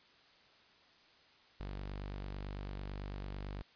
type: tone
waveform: sawtooth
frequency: 49 Hz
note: G1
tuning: in tune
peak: -37 dBFS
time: 1.6-3.62 s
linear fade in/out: 0 ms
effects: white hiss -64 dBFS RMS until 3.75 s + resampled to 11025 Hz